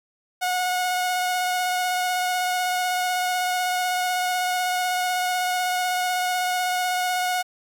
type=tone with vibrato; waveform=sawtooth; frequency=728 Hz; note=F#5; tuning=28 cents flat; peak=-18 dBFS; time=0.41-7.43 s; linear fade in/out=20 ms; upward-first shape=square; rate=16 Hz; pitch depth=9 cents each way; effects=9-bit

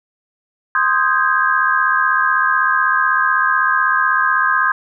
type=chord; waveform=sine; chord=Ab major seventh; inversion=first; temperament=equal with one note detuned; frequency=1046.5 / 1244.5 / 1568 / 1644 Hz; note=C6 / Eb6 / G6 / Ab6; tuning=0 / 0 / 0 / -18 cents; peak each=-18 dBFS; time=0.75-4.72 s; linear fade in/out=2 ms; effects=none

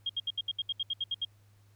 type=tone bursts; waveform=sine; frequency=3238 Hz; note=G#7; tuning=45 cents flat; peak=-29 dBFS; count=12; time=0.06-1.25 s; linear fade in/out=5 ms; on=35 ms; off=70 ms; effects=added 102 Hz sine -59 dBFS peak until 1.75 s + pink hiss -70 dBFS RMS until 1.75 s

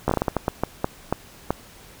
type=slowing click train; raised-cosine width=1 ms; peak=-6 dBFS; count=13; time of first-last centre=0.08-1.506 s; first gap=14 ms; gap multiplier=1.35; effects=pink hiss -47 dBFS RMS until 2 s

